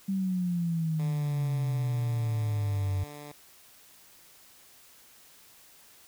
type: exponential sweep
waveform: sine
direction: down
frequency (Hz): 196 to 93.9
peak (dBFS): -26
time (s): 0.08-3.04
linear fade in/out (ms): 10
type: tone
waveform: 10% pulse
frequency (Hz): 146.8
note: D3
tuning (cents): 0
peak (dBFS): -34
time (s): 0.99-3.32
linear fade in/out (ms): 2
effects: white hiss -56 dBFS RMS until 6.07 s